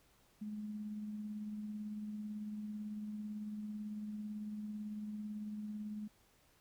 sine tone with tremolo, 211 Hz, G#3, 28 cents sharp, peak -39 dBFS, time 0.41-6.08 s, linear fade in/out 10 ms, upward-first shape triangle, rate 18 Hz, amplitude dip 35%, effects pink hiss -70 dBFS RMS until 6.6 s

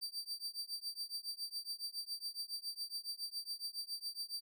40% pulse tone with tremolo, 4656 Hz, D8, 16 cents flat, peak -36 dBFS, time 0.01-4.41 s, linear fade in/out 20 ms, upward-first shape triangle, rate 7.2 Hz, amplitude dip 100%, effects none

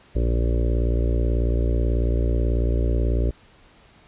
harmonic tone, 58.27 Hz, A#1, in tune, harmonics 1 / 2 / 4 / 5 / 6 / 7 / 8 / 9 / 10, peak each -19 / -27 / -34 / -33 / -33 / -33 / -37 / -38 / -37 dBFS, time 0.15-3.31 s, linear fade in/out 10 ms, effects pink hiss -53 dBFS RMS until 4.07 s + resampled to 8000 Hz

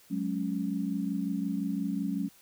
sine chord, F# suspended second, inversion none, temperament equal with one note detuned, 185 / 210.6 / 277.2 Hz, F#3 / G#3 / C#4, 0 / +24 / 0 cents, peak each -33 dBFS, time 0.1-2.29 s, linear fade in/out 20 ms, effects white hiss -59 dBFS RMS until 2.41 s

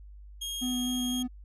sawtooth tone, 3256 Hz, G#7, 35 cents flat, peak -30 dBFS, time 0.41-1.23 s, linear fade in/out 10 ms
triangle tone with vibrato, 250 Hz, B3, 21 cents sharp, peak -27 dBFS, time 0.61-1.28 s, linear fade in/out 20 ms, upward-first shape square, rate 3.9 Hz, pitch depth 9 cents each way
effects added 50 Hz sine -45 dBFS peak until 1.44 s + resampled to 32000 Hz

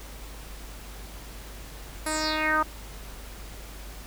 10% pulse tone with low-pass filter sweep, 310.4 Hz, D#4, 4 cents flat, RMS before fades -26 dBFS, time 2.06-2.63 s, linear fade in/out 5 ms, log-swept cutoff 11000 to 1100 Hz, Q 5.1, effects added 50 Hz sine -41 dBFS peak until 4.06 s + pink hiss -45 dBFS RMS until 4.06 s

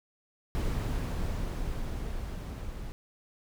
brown noise with level ramp, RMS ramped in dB -29 to -39 dBFS, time 0.55-2.92 s, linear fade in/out 0 ms, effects none

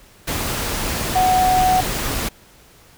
sine tone in noise, 741 Hz, F#5, 2 cents sharp, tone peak -13 dBFS, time 1.15-1.81 s, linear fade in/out 10 ms, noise pink, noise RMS -23 dBFS, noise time 0.27-2.29 s, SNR +7 dB, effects pink hiss -49 dBFS RMS until 2.97 s

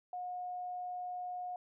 sine tone, 722 Hz, F#5, 43 cents flat, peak -38 dBFS, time 0.13-1.56 s, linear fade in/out 2 ms, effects none

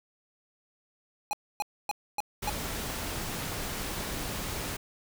square tone bursts, 830.6 Hz, G#5, in tune, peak -28 dBFS, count 5, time 1.31-2.495 s, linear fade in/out 0 ms, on 21 ms, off 270 ms
pink noise, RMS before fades -35 dBFS, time 2.42-4.77 s, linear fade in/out 10 ms
effects none

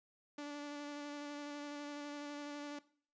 sawtooth tone with vibrato, 290.9 Hz, D4, 16 cents flat, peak -39 dBFS, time 0.38-2.79 s, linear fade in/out 5 ms, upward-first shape square, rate 12 Hz, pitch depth 11 cents each way, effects noise-tail reverb RT60 0.5 s tail -19 dB re dry + resampled to 16000 Hz

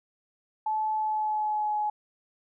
sine tone with pitch glide, 865 to 843.3 Hz, A5 to G#5, -30 to +26 cents, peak -25 dBFS, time 0.66-1.9 s, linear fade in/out 5 ms, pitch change -44 cents, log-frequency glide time 0.95-1.77 s, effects none

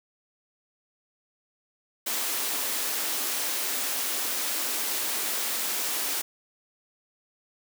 white high-pass noise, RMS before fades -29 dBFS, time 2.06-6.22 s, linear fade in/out 10 ms, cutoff 230 Hz, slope 48 dB/octave, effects none

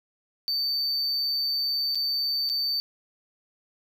triangle tone with dropouts, 4571 Hz, D8, 48 cents flat, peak -23 dBFS, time 0.48-2.8 s, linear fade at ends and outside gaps 0 ms, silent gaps 1.948-1.955 / 2.491-2.498 s, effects none

